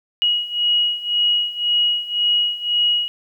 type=beating tone pair; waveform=sine; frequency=2899 / 2900.9 Hz; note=F#7 / F#7; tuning=-36 / -35 cents; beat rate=1.9 Hz; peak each=-21 / -18 dBFS; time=0.22-3.08 s; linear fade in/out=0 ms; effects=9-bit

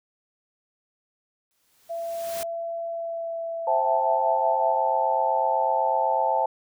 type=noise with exponential growth; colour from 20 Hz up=white; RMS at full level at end=-34 dBFS; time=1.51-2.43 s; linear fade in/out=0 ms; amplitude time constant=200 ms
type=tone with pitch glide; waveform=sine; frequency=672 to 665.4 Hz; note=E5 to E5; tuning=+33 to +16 cents; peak=-28 dBFS; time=1.89-4.77 s; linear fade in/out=20 ms; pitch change=-17 cents; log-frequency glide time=2.87-3.39 s
type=chord; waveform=sine; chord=A minor seventh; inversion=first; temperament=just; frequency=528 / 660 / 792 / 880 Hz; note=C5 / E5 / G5 / A5; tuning=+16 / +2 / +18 / 0 cents; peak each=-28 / -27 / -27 / -23 dBFS; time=3.67-6.46 s; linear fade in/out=5 ms
effects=none

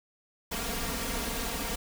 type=noise with comb filter; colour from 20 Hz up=pink; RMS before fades=-33 dBFS; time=0.51-1.76 s; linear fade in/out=10 ms; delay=4.3 ms; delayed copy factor=+1; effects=none

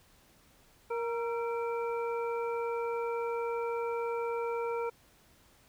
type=harmonic tone with a mistuned harmonic; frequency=467.9 Hz; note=A#4; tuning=6 cents sharp; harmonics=1 / 2 / 3 / 5; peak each=-32 / -38 / -42 / -46 dBFS; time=0.9-4.9 s; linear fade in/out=10 ms; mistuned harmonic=3; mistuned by=-57 cents; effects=pink hiss -63 dBFS RMS until 5.68 s

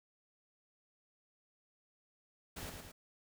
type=noise with echo; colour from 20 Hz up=pink; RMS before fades=-45 dBFS; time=2.56-2.7 s; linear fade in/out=10 ms; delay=110 ms; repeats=2; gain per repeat=-4 dB; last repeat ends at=2.92 s; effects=none

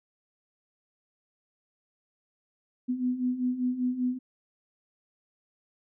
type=beating tone pair; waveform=sine; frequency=246.9 / 252 Hz; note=B3 / B3; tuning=0 / +35 cents; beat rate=5.1 Hz; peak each=-32 / -27 dBFS; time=2.88-4.19 s; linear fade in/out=20 ms; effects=none

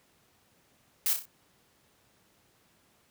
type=noise with echo; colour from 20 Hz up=blue; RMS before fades=-27 dBFS; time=1.06-1.13 s; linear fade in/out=0 ms; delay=31 ms; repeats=4; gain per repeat=-6 dB; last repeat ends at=1.254 s; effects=pink hiss -66 dBFS RMS until 3.1 s + high-pass 80 Hz 12 dB/octave

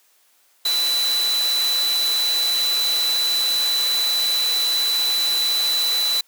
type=tone in noise; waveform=sine; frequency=3983 Hz; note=B7; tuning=14 cents sharp; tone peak=-18 dBFS; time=0.65-6.21 s; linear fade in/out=5 ms; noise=white; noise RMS=-27 dBFS; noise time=0.65-6.21 s; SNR=+6 dB; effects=white hiss -59 dBFS RMS until 6.27 s + high-pass 400 Hz 12 dB/octave

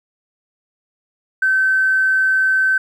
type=tone with tanh clipping; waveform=triangle; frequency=1538 Hz; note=G6; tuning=33 cents flat; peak=-12 dBFS; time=1.42-2.78 s; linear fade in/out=5 ms; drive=2 dB; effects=none

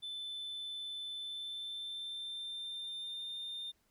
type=tone with pitch glide; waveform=triangle; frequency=3521 to 3616 Hz; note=A7 to A7; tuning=0 to +47 cents; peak=-38 dBFS; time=0.02-3.72 s; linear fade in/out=20 ms; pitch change=+47 cents; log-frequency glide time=1.15-3.34 s; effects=tanh soft clip ceiling -34 dBFS + pink hiss -75 dBFS RMS until 3.9 s

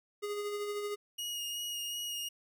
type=tone with tremolo; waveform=square; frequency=412.4 Hz; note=G#4; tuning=12 cents flat; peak=-34 dBFS; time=0.22-0.96 s; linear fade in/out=20 ms; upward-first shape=sine; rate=13 Hz; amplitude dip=35%
type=tone with vibrato; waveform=sawtooth; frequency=2874 Hz; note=F7; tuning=49 cents sharp; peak=-33 dBFS; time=1.18-2.29 s; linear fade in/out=10 ms; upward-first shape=sine; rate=2.7 Hz; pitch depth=16 cents each way
effects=none

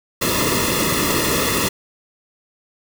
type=noise with comb filter; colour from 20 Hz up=pink; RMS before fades=-19 dBFS; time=0.21-1.69 s; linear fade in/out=10 ms; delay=1.3 ms; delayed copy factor=-0.9; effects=none

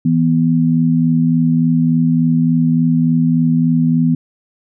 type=tone pair together; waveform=sine; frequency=163.05 / 246.5 Hz; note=E3 / B3; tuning=-19 / -3 cents; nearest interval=perfect fifth; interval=716 cents; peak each=-13 dBFS; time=0.05-4.15 s; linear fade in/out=5 ms; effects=none

